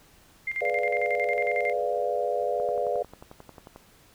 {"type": "tone with tremolo", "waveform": "sine", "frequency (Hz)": 2100, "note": "C7", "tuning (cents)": 6, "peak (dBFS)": -26, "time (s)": [0.47, 1.73], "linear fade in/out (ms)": 5, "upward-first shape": "square", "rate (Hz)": 11, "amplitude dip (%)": 75}
{"type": "chord", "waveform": "sine", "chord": "G# diminished seventh", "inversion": "none", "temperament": "equal with one note detuned", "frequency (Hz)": [421.3, 493.9, 587.3, 698.5], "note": ["G#4", "B4", "D5", "F5"], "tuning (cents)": [25, 0, 0, 0], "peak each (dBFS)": [-32, -29, -29, -30], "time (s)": [0.61, 3.03], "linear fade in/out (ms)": 10}
{"type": "click train", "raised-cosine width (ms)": 1, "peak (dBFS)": -29, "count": 14, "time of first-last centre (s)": [2.6, 3.761], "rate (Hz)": 11.2}
{"effects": ["pink hiss -57 dBFS RMS until 4.14 s"]}